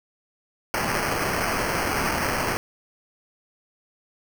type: noise with sample-and-hold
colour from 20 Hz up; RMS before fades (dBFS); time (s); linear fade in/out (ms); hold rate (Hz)
violet; -25; 0.74-2.57; 0; 3675
effects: none